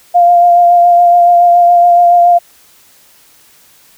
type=tone with vibrato; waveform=sine; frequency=698.5 Hz; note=F5; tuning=in tune; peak=-3 dBFS; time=0.14-2.39 s; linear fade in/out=20 ms; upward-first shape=sine; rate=7.1 Hz; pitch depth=18 cents each way; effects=white hiss -45 dBFS RMS until 3.97 s